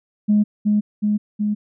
sine tone with echo, 209.2 Hz, G#3, 13 cents sharp, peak -11 dBFS, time 0.28-0.44 s, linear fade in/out 20 ms, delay 370 ms, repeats 3, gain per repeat -2 dB, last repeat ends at 1.55 s, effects tanh soft clip ceiling -8 dBFS

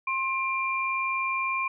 sine tone pair together, 1059.7 / 2379 Hz, C6 / D7, +22 / +22 cents, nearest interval octave + major second, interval 1400 cents, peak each -28 / -28 dBFS, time 0.07-1.68 s, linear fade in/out 5 ms, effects none

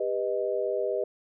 sine chord, G augmented, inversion none, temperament equal with one note detuned, 398.2 / 493.9 / 622.3 Hz, G4 / B4 / D#5, +27 / 0 / 0 cents, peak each -30 / -30 / -30 dBFS, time 0-1.04 s, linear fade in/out 5 ms, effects none

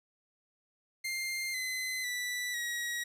sawtooth tone with pitch steps, 2105 / 2037 / 1970.9 / 1907 Hz, C7 / C7 / B6 / A#6, +10 / -47 / -4 / +39 cents, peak -30 dBFS, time 1.04-3.04 s, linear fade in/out 10 ms, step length 500 ms, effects resampled to 32000 Hz + 11-bit

